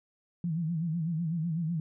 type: tone with vibrato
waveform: sine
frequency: 164.81 Hz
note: E3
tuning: in tune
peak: -28 dBFS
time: 0.44-1.8 s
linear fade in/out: 2 ms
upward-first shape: sine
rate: 8 Hz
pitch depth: 110 cents each way
effects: none